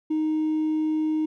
triangle tone with hard clipping, 311.1 Hz, D#4, in tune, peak -21 dBFS, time 0.1-1.26 s, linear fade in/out 10 ms, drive 2 dB, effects none

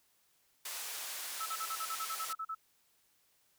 white band-pass noise, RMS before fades -42 dBFS, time 0.65-2.33 s, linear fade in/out 5 ms, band 630 to 14000 Hz, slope 12 dB/octave
sine tone bursts, 1307 Hz, E6, 15 cents flat, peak -36 dBFS, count 12, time 1.4-2.55 s, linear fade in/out 10 ms, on 61 ms, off 38 ms
effects white hiss -72 dBFS RMS until 3.58 s

